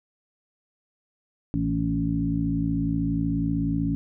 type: harmonic tone with a mistuned harmonic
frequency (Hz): 56.2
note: A1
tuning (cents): +37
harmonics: 1 / 2 / 3 / 4 / 5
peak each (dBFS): -32 / -31 / -27 / -32 / -26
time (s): 1.54-3.95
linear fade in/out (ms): 0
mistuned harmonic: 3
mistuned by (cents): -37
effects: none